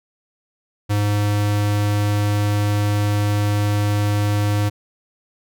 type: tone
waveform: square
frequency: 103.4 Hz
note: G#2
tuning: 7 cents flat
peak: -17 dBFS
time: 0.89-4.7 s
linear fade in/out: 20 ms
effects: none